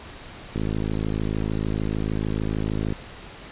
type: click train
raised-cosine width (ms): 3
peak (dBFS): -13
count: 127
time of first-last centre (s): 0.56-2.924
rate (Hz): 53.3
effects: pink hiss -41 dBFS RMS until 3.51 s + resampled to 8000 Hz